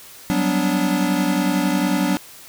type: chord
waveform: square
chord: G major seventh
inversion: third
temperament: equal with one note detuned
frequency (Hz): 185 / 196 / 246.9 / 289.6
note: F#3 / G3 / B3 / D4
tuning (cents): 0 / 0 / 0 / -24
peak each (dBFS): -23 / -26 / -25 / -22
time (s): 0.3-2.17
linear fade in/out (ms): 0
effects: white hiss -42 dBFS RMS until 2.48 s